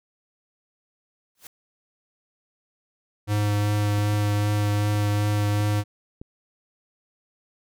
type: noise with exponential growth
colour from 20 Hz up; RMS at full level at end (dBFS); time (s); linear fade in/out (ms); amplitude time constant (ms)
white; -38; 1.35-1.47; 2; 25
type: tone with vibrato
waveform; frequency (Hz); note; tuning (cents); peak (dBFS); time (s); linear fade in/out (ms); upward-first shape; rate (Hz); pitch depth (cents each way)
square; 103.83; G#2; 0; -21; 3.27-5.84; 50; triangle; 2.6; 13
type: clicks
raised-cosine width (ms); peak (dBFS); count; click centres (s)
3; -26; 5; 3.984 / 4.138 / 4.953 / 5.605 / 6.215
effects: none